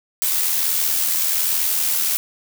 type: noise with amplitude modulation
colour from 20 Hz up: blue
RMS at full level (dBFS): -18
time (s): 0.22-2.17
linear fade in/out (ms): 0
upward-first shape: sine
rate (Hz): 81.1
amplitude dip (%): 40
effects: none